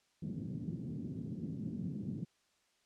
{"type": "band-pass noise", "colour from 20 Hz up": "pink", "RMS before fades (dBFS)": -41, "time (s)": [0.22, 2.25], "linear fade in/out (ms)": 10, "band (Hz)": [130, 260], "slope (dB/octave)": 24, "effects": ["white hiss -74 dBFS RMS until 2.85 s", "low-pass 7000 Hz 12 dB/octave"]}